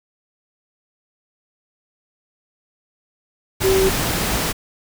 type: tone in noise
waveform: sine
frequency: 382.7 Hz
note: G4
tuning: 42 cents flat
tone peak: -14 dBFS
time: 3.63-3.9 s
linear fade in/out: 20 ms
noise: pink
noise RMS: -21 dBFS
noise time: 3.6-4.53 s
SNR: +4 dB
effects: none